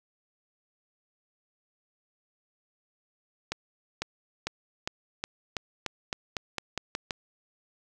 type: accelerating click train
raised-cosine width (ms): 0.2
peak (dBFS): -13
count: 13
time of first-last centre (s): 3.52-7.108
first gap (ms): 500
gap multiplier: 0.9
effects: none